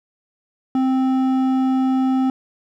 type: tone with hard clipping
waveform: triangle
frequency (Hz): 261.6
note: C4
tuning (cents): 0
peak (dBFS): -17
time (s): 0.75-2.3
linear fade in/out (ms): 2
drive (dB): 12
effects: none